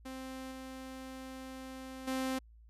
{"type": "tone with level steps", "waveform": "sawtooth", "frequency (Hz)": 261.9, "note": "C4", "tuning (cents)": 2, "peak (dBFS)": [-38, -40, -29], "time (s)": [0.05, 2.39], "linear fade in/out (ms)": 10, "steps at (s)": [0.51, 2.07], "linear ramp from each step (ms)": 10, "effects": ["added 56 Hz sine -55 dBFS peak until 2.69 s", "resampled to 32000 Hz"]}